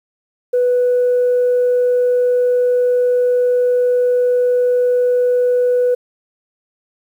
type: tone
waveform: sine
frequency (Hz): 493.9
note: B4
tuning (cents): 0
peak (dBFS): -10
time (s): 0.53-5.95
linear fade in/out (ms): 10
effects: tanh soft clip ceiling -8 dBFS + 8-bit